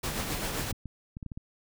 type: noise with tremolo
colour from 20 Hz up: pink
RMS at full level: -31 dBFS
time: 0.03-0.72 s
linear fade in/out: 10 ms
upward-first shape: triangle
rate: 7.6 Hz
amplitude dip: 45%
type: clicks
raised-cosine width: 5 ms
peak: -26 dBFS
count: 7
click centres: 0.726 / 0.857 / 1.169 / 1.228 / 1.263 / 1.318 / 1.375 s
effects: none